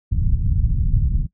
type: low-pass noise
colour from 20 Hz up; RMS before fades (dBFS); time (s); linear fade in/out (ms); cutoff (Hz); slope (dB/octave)
pink; -18; 0.11-1.27; 10; 140; 24
effects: noise-tail reverb RT60 0.1 s tail -20 dB re dry